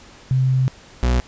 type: tone pair in turn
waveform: sine / 40% pulse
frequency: 130.4 / 61.27 Hz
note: C3 / B1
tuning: -5 / -13 cents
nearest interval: octave + minor second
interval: 1308 cents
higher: first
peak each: -14 / -14 dBFS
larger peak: neither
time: 0.31-0.68 / 1.03-1.2 s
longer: first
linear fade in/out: 0 ms
effects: pink hiss -45 dBFS RMS until 1.27 s + resampled to 16000 Hz